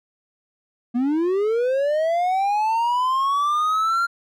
triangle linear sweep, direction up, 233.1 to 1396.9 Hz, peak -16 dBFS, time 0.94-4.07 s, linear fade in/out 20 ms, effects none

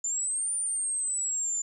sine exponential two-way sweep, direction up then down, 7080 to 9270 to 7080 Hz, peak -27 dBFS, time 0.04-1.62 s, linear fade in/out 5 ms, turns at 0.53 s, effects 11-bit

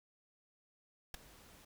pink noise with ADSR envelope, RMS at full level -40 dBFS, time 1.14-1.65 s, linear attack 3 ms, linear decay 9 ms, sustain -20 dB, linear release 6 ms, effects none

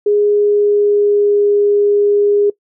sine tone with pitch glide, 413.7 to 409.7 Hz, G#4 to G#4, -7 to -24 cents, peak -9 dBFS, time 0.06-2.5 s, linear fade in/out 5 ms, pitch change -17 cents, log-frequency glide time 0.24-1.48 s, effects noise-tail reverb RT60 0.1 s tail -20 dB re dry

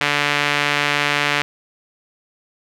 sawtooth tone with band-pass filter, 145.4 Hz, D3, 17 cents flat, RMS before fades -19 dBFS, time 0.01-1.42 s, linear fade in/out 0 ms, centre 2300 Hz, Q 1.4, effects none

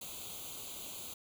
white noise with comb filter, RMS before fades -45 dBFS, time 0.01-1.14 s, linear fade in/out 5 ms, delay 0.28 ms, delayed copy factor +0.85, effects none

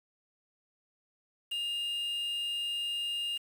triangle tone with quantisation, 2825 Hz, F7, 19 cents sharp, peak -30 dBFS, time 1.51-3.38 s, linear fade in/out 10 ms, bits 8, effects none

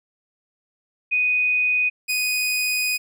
sine / sawtooth tone pair in turn, 2489 / 2489 Hz, D#7 / D#7, 0 / 0 cents, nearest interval unison, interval 0 cents, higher neither, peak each -17 dBFS, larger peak neither, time 1.11-1.9 / 2.08-2.98 s, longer second, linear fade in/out 20 ms, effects none

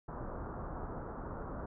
pink low-pass noise, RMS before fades -42 dBFS, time 0.08-1.66 s, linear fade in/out 5 ms, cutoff 1400 Hz, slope 48 dB/octave, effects none

